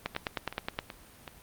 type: two click trains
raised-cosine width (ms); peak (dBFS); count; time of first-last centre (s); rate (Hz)
0.3; -23 / -14; 4 / 8; 0.15-1.278 / 0.06-0.789; 2.66 / 9.6
effects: pink hiss -54 dBFS RMS until 1.42 s + Opus 32 kbps